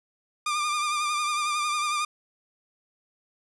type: tone with vibrato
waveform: sawtooth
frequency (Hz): 1199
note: D6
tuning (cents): +36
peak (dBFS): -21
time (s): 0.46-2.05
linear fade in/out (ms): 5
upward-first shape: triangle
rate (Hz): 11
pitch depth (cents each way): 45
effects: resampled to 24000 Hz + 9-bit